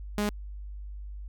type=tone; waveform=sawtooth; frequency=207.6 Hz; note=G#3; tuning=in tune; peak=-22 dBFS; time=0.18-0.29 s; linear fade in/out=0 ms; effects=added 50 Hz sine -37 dBFS peak until 1.28 s